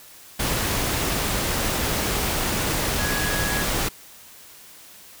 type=tone in noise; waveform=sine; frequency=1668 Hz; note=G#6; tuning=7 cents sharp; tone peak=-28 dBFS; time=2.99-3.64 s; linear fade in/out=10 ms; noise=pink; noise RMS=-24 dBFS; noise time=0.39-3.89 s; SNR=-7 dB; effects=white hiss -46 dBFS RMS until 5.2 s